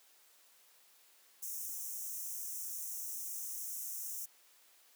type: high-pass noise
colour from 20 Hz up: white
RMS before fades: -42 dBFS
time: 1.42-4.26 s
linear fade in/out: 10 ms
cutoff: 5600 Hz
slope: 96 dB/octave
effects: white hiss -65 dBFS RMS until 4.95 s + high-pass 400 Hz 12 dB/octave